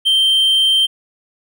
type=tone; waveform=triangle; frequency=3136 Hz; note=G7; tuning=in tune; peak=-9 dBFS; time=0.05-0.87 s; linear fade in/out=20 ms; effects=none